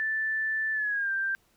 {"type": "tone with pitch glide", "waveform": "sine", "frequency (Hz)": [1760, 1577.1], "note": ["A6", "G6"], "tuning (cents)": [0, 10], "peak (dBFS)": -26, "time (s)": [0, 1.35], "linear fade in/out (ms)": 0, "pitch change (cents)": -190, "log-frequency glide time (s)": [0.73, 1.11], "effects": ["pink hiss -67 dBFS RMS until 1.56 s"]}